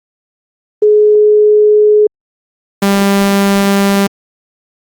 sine / sawtooth tone pair in turn, 422 / 198.47 Hz, G#4 / G3, +28 / +22 cents, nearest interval octave + minor second, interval 1306 cents, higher first, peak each -4 dBFS, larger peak neither, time 0.82-2.07 / 2.82-4.07 s, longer neither, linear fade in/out 5 ms, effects Opus 24 kbps

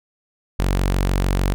sawtooth tone, 46.67 Hz, F#1, 16 cents sharp, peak -13 dBFS, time 0.59-1.54 s, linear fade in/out 0 ms, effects none

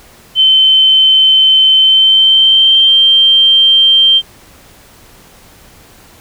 sine tone with pitch glide, 3078 to 3150 Hz, G7 to G7, -32 to +8 cents, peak -4 dBFS, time 0.35-4.22 s, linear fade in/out 50 ms, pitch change +40 cents, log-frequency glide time 1.78-2.93 s, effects pink hiss -41 dBFS RMS until 6.2 s

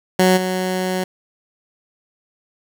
15% pulse tone with level steps, 185 Hz, F#3, in tune, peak -5 / -13 dBFS, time 0.19-1.04 s, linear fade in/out 5 ms, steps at 0.36 s, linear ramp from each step 20 ms, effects none

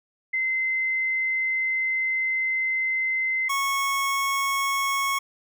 sine / 25% pulse tone pair in turn, 2065 / 1100.2 Hz, C7 / C#6, -23 / -13 cents, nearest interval major seventh, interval 1090 cents, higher first, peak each -22 / -19 dBFS, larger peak second, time 0.33-3.49 / 3.49-5.19 s, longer first, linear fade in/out 10 ms, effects none

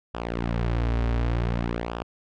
sawtooth tone with flanger, 58.27 Hz, A#1, in tune, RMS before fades -26 dBFS, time 0.14-2.03 s, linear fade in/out 5 ms, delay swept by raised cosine 0.47 to 5.97 ms, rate 0.55 Hz, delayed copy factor -0.75, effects low-pass 3000 Hz 12 dB/octave

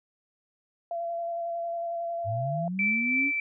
sine tone with vibrato, 680 Hz, F5, 46 cents flat, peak -29 dBFS, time 0.91-2.68 s, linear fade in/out 2 ms, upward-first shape square, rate 11 Hz, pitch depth 11 cents each way
sine linear sweep, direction up, 97.1 to 287.3 Hz, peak -29 dBFS, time 2.24-3.32 s, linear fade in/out 50 ms
sine tone with tremolo, 2328 Hz, D7, 16 cents flat, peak -22 dBFS, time 2.79-3.4 s, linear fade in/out 2 ms, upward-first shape triangle, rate 3.1 Hz, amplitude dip 40%
effects none

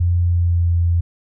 sine tone with pitch glide, 87.31 to 85.61 Hz, F2 to F2, 0 to -34 cents, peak -13 dBFS, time 0-1.01 s, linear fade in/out 10 ms, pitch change -34 cents, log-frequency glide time 0.19-0.7 s, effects none

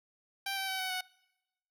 10% pulse tone with pitch steps, 784 / 772.8 / 761.7 / 750.8 / 740 Hz, G5 / G5 / G5 / F#5 / F#5, 0 / -25 / -50 / +25 / 0 cents, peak -25 dBFS, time 0.46-1.01 s, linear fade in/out 5 ms, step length 110 ms, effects noise-tail reverb RT60 1.0 s tail -25 dB re dry

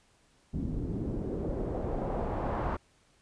pink noise with low-pass filter sweep, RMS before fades -33 dBFS, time 0.53-2.77 s, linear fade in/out 10 ms, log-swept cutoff 220 to 1100 Hz, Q 1.7, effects pink hiss -66 dBFS RMS until 3.21 s + resampled to 22050 Hz

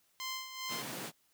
10% pulse tone with tremolo, 1042 Hz, C6, 7 cents flat, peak -28 dBFS, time 0.2-0.82 s, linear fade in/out 0 ms, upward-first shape sine, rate 2.5 Hz, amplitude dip 65%
pink high-pass noise, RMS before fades -42 dBFS, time 0.68-1.12 s, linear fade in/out 50 ms, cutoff 130 Hz, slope 48 dB/octave
effects white hiss -72 dBFS RMS until 1.33 s

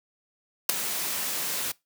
white noise with ADSR envelope, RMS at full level -17 dBFS, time 0.69-1.72 s, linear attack 5 ms, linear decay 8 ms, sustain -13 dB, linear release 8 ms, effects noise-tail reverb RT60 0.2 s tail -22 dB re dry + high-pass 150 Hz 12 dB/octave

